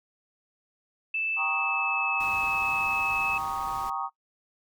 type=tone with pitch glide; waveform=sine; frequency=2637 to 2595 Hz; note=E7 to E7; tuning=0 to -28 cents; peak=-26 dBFS; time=1.14-3.38 s; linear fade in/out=5 ms; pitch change=-28 cents; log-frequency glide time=1.38-2.42 s
type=chord; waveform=sine; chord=Eb dominant seventh; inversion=first; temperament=equal; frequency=784 / 932.3 / 1108.7 / 1244.5 Hz; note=G5 / Bb5 / Db6 / Eb6; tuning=0 / 0 / 0 / 0 cents; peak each=-34 dBFS; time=1.36-4.1 s; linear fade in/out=50 ms
type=noise; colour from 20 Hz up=pink; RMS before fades=-44 dBFS; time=2.2-3.9 s; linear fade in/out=5 ms
effects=noise-tail reverb RT60 0.1 s tail -20 dB re dry